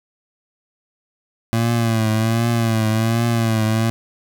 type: tone with vibrato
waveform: 25% pulse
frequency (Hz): 113.4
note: A#2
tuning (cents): -47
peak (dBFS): -12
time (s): 1.53-3.9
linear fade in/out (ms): 0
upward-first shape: triangle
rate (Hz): 1.3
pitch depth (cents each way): 73
effects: none